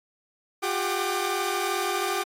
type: tone cluster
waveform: sawtooth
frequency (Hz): 359.1 / 401.9 / 765 / 1193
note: F4 / G4 / G5 / D6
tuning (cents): +48 / +43 / -42 / +27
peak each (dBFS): -27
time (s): 0.62-2.24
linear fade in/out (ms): 20
effects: AAC 48 kbps